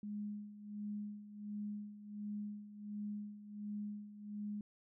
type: tone with tremolo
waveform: sine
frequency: 207.7 Hz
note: G#3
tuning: in tune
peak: -39 dBFS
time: 0.03-4.61 s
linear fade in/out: 2 ms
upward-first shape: sine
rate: 1.4 Hz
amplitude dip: 75%
effects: none